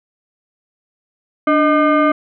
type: tone with frequency modulation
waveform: sine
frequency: 293.7 Hz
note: D4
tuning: in tune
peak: -10 dBFS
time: 1.47-2.12 s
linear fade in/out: 5 ms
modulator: 915 Hz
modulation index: 1.3
effects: none